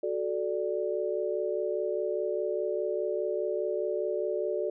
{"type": "chord", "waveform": "sine", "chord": "D major", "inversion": "first", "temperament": "equal with one note detuned", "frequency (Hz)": [370, 434.9, 587.3], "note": ["F#4", "A4", "D5"], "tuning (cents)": [0, -20, 0], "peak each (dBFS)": -32, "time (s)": [0.03, 4.7], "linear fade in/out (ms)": 5, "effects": []}